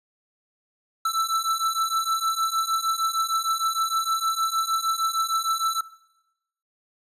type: beating tone pair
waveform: square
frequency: 1323 / 1329.5 Hz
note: E6 / E6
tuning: +6 / +14 cents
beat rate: 6.5 Hz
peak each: -26 dBFS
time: 1.05-5.81 s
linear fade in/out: 5 ms
effects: noise-tail reverb RT60 0.9 s tail -19 dB re dry + resampled to 32000 Hz